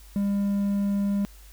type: tone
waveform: triangle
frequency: 200.7 Hz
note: G3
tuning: 41 cents sharp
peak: -20 dBFS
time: 0.16-1.25 s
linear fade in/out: 0 ms
effects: added 50 Hz sine -46 dBFS peak until 1.52 s + white hiss -54 dBFS RMS until 1.52 s